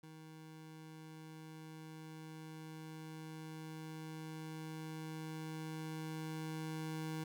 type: tone with level ramp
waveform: 25% pulse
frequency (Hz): 157.9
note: D#3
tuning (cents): +26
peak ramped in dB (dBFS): -49 to -36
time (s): 0.03-7.24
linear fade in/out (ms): 5
effects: none

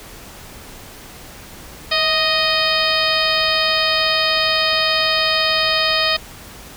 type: harmonic tone with a mistuned harmonic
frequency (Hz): 622.3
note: D#5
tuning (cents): 0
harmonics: 1 / 2 / 3 / 4 / 5 / 6 / 7 / 8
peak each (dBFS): -23 / -23 / -23 / -23 / -23 / -23 / -23 / -23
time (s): 1.91-6.17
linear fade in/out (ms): 10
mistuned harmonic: 1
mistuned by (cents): +46
effects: pink hiss -38 dBFS RMS until 6.76 s

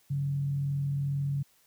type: tone with frequency modulation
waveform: sine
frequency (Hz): 140.6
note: C#3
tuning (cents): +25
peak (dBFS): -27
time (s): 0.1-1.43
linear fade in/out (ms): 10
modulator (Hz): 42.2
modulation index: 0.24
effects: white hiss -65 dBFS RMS until 1.66 s

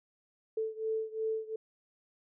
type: beating tone pair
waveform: sine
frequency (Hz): 440 / 442.8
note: A4 / A4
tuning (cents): 0 / +11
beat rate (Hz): 2.8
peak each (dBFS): -34 / -36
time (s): 0.57-1.56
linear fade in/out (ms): 5
effects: none

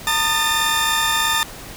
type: tone cluster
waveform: sawtooth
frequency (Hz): 907 / 1228 / 1773 / 3609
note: A#5 / D#6 / A6 / A7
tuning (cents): -48 / -23 / +13 / +43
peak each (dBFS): -19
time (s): 0.07-1.43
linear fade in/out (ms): 0
effects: pink hiss -36 dBFS RMS until 1.76 s

